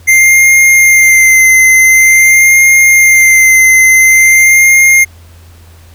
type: tone with vibrato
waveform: square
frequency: 2093 Hz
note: C7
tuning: in tune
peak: -3 dBFS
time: 0.07-5.05 s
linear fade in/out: 20 ms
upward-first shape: sine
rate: 0.47 Hz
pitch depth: 25 cents each way
effects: added 84 Hz sine -34 dBFS peak until 5.94 s + pink hiss -43 dBFS RMS until 5.94 s